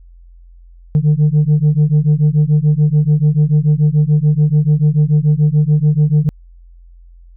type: beating tone pair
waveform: sine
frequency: 147.2 / 154.1 Hz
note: D3 / D#3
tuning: +4 / -16 cents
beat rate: 6.9 Hz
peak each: -10 dBFS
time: 0.95-6.29 s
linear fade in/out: 0 ms
effects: tanh soft clip ceiling -6 dBFS + added 43 Hz sine -38 dBFS peak until 7.36 s